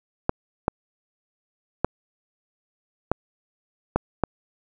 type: clicks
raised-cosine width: 1 ms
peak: -5 dBFS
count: 6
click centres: 0.294 / 0.681 / 1.846 / 3.116 / 3.96 / 4.237 s
effects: none